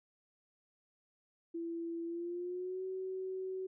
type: tone with pitch glide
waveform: sine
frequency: 335.2 to 376.2 Hz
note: E4 to F#4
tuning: +29 to +29 cents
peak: -37 dBFS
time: 1.54-3.67 s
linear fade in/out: 10 ms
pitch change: +200 cents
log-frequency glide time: 2.05-2.84 s
effects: none